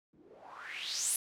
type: noise with low-pass filter sweep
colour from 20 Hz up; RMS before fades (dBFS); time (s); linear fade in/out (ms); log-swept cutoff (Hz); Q
blue; -39; 0.13-1.16; 2; 220 to 11000; 4.8
effects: none